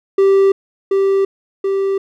triangle tone with echo, 390.6 Hz, G4, 6 cents flat, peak -6 dBFS, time 0.18-0.52 s, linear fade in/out 5 ms, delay 730 ms, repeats 2, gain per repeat -3 dB, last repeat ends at 1.98 s, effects none

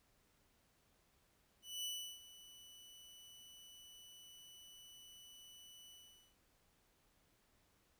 sawtooth tone with ADSR envelope, 2971 Hz, F#7, 6 cents sharp, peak -37 dBFS, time 1.62-6.36 s, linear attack 220 ms, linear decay 350 ms, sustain -17 dB, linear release 440 ms, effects pink hiss -75 dBFS RMS until 7.99 s

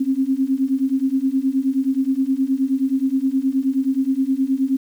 sine beating tone pair, 261.6 / 271.1 Hz, C4 / C#4, 0 / -38 cents, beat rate 9.5 Hz, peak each -20 / -19 dBFS, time 0-4.77 s, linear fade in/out 10 ms, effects 8-bit

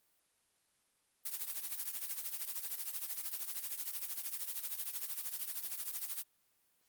blue noise with tremolo, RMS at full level -37 dBFS, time 1.25-6.23 s, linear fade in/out 10 ms, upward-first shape triangle, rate 13 Hz, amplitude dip 85%, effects white hiss -75 dBFS RMS until 6.88 s + Opus 32 kbps

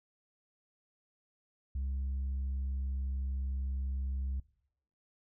sine tone with pitch glide, 67 to 66.5 Hz, C2 to C2, +42 to +29 cents, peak -30 dBFS, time 1.75-4.4 s, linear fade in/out 5 ms, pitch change -13 cents, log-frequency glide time 2-3.11 s, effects noise-tail reverb RT60 0.7 s tail -22 dB re dry + tanh soft clip ceiling -31 dBFS

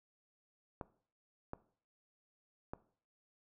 clicks, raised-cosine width 1 ms, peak -27 dBFS, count 3, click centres 0.812 / 1.534 / 2.735 s, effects noise-tail reverb RT60 0.5 s tail -18 dB re dry

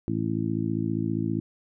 harmonic tone, 55 Hz, A1, in tune, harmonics 2 / 3 / 4 / 5 / 6, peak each -31 / -31 / -31 / -31 / -31 dBFS, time 0.08-1.4 s, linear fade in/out 0 ms, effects none

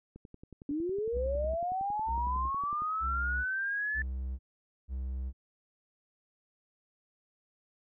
click train, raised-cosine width 3 ms, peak -35 dBFS, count 30, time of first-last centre 0.16-2.821 s, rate 10.9 Hz
sine linear sweep, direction up, 277.2 to 1760 Hz, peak -30 dBFS, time 0.69-4.02 s, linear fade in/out 2 ms
triangle tone bursts, 64.7 Hz, C2, 19 cents flat, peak -31 dBFS, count 5, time 1.12-5.33 s, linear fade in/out 50 ms, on 450 ms, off 490 ms
effects none

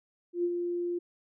sine tone with ADSR envelope, 349.2 Hz, F4, in tune, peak -24 dBFS, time 0.33-0.99 s, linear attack 110 ms, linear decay 52 ms, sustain -5 dB, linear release 12 ms, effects none

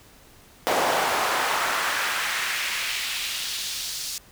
brown noise with high-pass filter sweep, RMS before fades -26 dBFS, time 0.67-4.18 s, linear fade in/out 0 ms, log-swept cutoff 630 to 5400 Hz, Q 1.4, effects pink hiss -52 dBFS RMS until 4.31 s

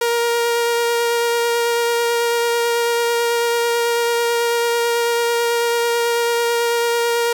sawtooth tone with vibrato, 470.3 Hz, A#4, 15 cents sharp, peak -12 dBFS, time 0.01-7.33 s, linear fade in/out 5 ms, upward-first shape sine, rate 9.1 Hz, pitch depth 10 cents each way, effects none

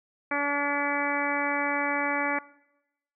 harmonic tone, 286.5 Hz, D4, 43 cents flat, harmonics 1 / 2 / 3 / 4 / 5 / 6 / 7 / 8, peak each -33 / -33 / -33 / -33 / -33 / -33 / -33 / -33 dBFS, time 0.31-2.39 s, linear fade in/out 5 ms, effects noise-tail reverb RT60 0.9 s tail -21 dB re dry

